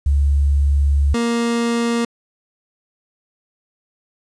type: tone pair in turn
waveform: sine / 30% pulse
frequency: 70.8 / 234.3 Hz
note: C#2 / A#3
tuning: +37 / +9 cents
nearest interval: octave + major sixth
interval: 2072 cents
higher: second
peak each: -12 / -14 dBFS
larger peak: first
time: 0.06-1.14 / 1.14-2.05 s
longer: first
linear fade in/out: 5 ms
effects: resampled to 22050 Hz + 8-bit